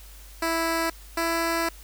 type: tone pair in turn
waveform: 10% pulse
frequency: 329.6 / 332.5 Hz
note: E4 / E4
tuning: 0 / +15 cents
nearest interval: unison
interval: 15 cents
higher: second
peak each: -15 dBFS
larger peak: neither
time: 0.42-0.9 / 1.17-1.69 s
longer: second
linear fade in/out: 5 ms
effects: added 50 Hz sine -44 dBFS peak until 1.83 s + white hiss -50 dBFS RMS until 1.83 s